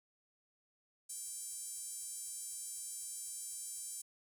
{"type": "tone with high-pass filter", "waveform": "5% pulse", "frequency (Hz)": 788, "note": "G5", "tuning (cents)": 9, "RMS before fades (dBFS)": -45, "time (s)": [1.09, 4.02], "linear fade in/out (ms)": 10, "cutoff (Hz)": 8500, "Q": 2.2, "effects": []}